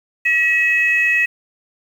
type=tone pair together; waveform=sine; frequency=1920 / 2569 Hz; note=B6 / E7; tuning=-49 / -45 cents; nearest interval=perfect fourth; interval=504 cents; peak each=-15 dBFS; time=0.25-1.26 s; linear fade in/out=10 ms; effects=tanh soft clip ceiling -5 dBFS + 7-bit